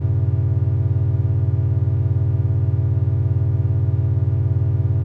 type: chord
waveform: triangle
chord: F# diminished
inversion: none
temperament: equal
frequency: 92.5 / 110 / 130.81 Hz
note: F#2 / A2 / C3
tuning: 0 / 0 / 0 cents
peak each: -17 / -18 / -19 dBFS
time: 0-5.04 s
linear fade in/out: 20 ms
effects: none